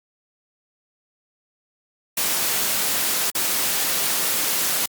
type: noise with dropouts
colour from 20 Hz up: white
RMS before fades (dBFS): -22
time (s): 2.17-4.86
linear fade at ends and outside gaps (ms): 5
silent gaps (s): 3.304-3.349
effects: high-pass 150 Hz 12 dB/octave + Opus 48 kbps